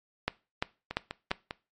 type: two click trains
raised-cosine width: 0.3 ms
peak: -11 / -19 dBFS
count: 4 / 4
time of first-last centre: 0.28-1.314 / 0.91-1.509 s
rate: 2.9 / 5.01 Hz
effects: noise-tail reverb RT60 0.3 s tail -20 dB re dry + MP3 48 kbps